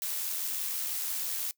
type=noise with amplitude modulation; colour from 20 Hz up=blue; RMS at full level=-32 dBFS; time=0.02-1.51 s; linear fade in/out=0 ms; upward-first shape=sine; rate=86 Hz; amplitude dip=30%; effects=noise-tail reverb RT60 0.1 s tail -21 dB re dry